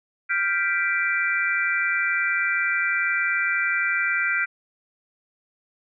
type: chord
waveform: sine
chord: G dominant seventh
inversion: third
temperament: equal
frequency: 1396.9 / 1568 / 1975.5 / 2349 Hz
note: F6 / G6 / B6 / D7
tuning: 0 / 0 / 0 / 0 cents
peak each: -26 dBFS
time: 0.29-4.46 s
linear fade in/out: 20 ms
effects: none